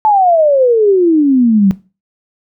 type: exponential sweep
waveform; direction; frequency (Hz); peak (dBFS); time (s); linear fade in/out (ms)
sine; down; 880 to 187.1; -6; 0.05-1.71; 0
effects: noise-tail reverb RT60 0.3 s tail -18 dB re dry